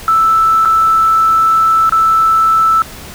triangle tone with dropouts, 1318.5 Hz, E6, in tune, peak -3 dBFS, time 0.08-2.82 s, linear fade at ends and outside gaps 1 ms, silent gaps 0.65-0.656 / 1.894-1.923 s, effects tanh soft clip ceiling -5 dBFS + pink hiss -31 dBFS RMS until 3.14 s

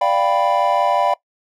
triangle chord, G dominant seventh, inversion second, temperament equal, 587.3 / 698.5 / 784 / 987.8 Hz, D5 / F5 / G5 / B5, 0 / 0 / 0 / 0 cents, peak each -18 dBFS, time 0.01-1.14 s, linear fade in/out 5 ms, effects noise-tail reverb RT60 0.1 s tail -20 dB re dry

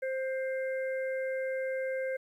harmonic tone, 525 Hz, C5, 6 cents sharp, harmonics 1 / 3 / 4, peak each -31 / -41 / -43 dBFS, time 0.02-2.17 s, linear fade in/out 10 ms, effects 11-bit

